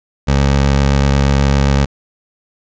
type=tone with vibrato; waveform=20% pulse; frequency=69.3 Hz; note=C#2; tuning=in tune; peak=-5 dBFS; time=0.27-1.86 s; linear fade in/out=20 ms; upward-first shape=sine; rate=8 Hz; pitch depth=17 cents each way; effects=resampled to 16000 Hz